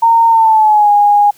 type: tone with pitch glide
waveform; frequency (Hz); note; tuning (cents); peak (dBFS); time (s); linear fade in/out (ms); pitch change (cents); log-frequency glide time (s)
sine; 918 to 822.6; A#5 to G#5; -27 to -17; -5; 0.02-1.31; 10; -190; 0.28-0.91
effects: white hiss -46 dBFS RMS until 1.37 s